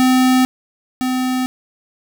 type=tone pair in turn; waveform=square; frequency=256.5 / 255.6 Hz; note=C4 / C4; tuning=-34 / -40 cents; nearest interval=unison; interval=6 cents; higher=first; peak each=-11 / -17 dBFS; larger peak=first; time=0-0.45 / 1.01-1.46 s; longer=neither; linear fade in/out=0 ms; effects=none